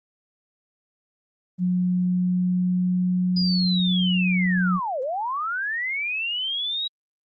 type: tone with pitch glide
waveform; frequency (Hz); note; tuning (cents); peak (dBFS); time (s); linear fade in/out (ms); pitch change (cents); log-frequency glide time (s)
sine; 180.6 to 182.28; F#3 to F#3; -42 to -26; -19; 1.58-4.8; 50; +16; 1.98-4.4
type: linear two-way sweep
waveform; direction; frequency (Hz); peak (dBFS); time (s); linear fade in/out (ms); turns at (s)
sine; down then up; 4978 to 490 to 3871; -24; 3.36-6.88; 10; 5.01
effects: Opus 24 kbps